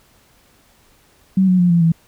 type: tone with pitch steps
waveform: sine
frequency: 190 / 183.32 / 176.87 / 170.65 / 164.64 Hz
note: F#3 / F#3 / F3 / F3 / E3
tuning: +46 / -16 / +22 / -40 / -2 cents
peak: -10 dBFS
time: 1.37-1.92 s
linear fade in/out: 5 ms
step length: 110 ms
effects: pink hiss -54 dBFS RMS until 2.07 s